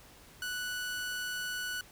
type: tone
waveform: sawtooth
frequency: 1480 Hz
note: F#6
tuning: in tune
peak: -31 dBFS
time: 0.42-1.81 s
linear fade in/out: 2 ms
effects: pink hiss -56 dBFS RMS until 1.91 s